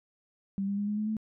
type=tone with pitch steps; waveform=sine; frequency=196.1 / 200.2 / 204.4 / 208.7 / 213.1 / 217.6 Hz; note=G3 / G3 / G#3 / G#3 / G#3 / A3; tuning=+1 / +37 / -27 / +9 / +45 / -19 cents; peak=-28 dBFS; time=0.58-1.168 s; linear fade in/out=0 ms; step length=98 ms; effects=none